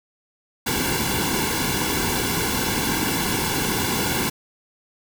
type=noise with comb filter; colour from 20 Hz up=pink; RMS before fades=-23 dBFS; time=0.66-4.3 s; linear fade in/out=10 ms; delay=1.6 ms; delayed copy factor=-0.8; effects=none